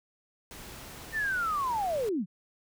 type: noise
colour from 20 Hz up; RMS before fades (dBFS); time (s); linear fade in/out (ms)
pink; -45; 0.51-2.09; 0
type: linear sweep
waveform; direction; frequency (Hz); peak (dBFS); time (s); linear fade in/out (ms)
sine; down; 1834 to 155.56; -27; 1.12-2.26; 50
effects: none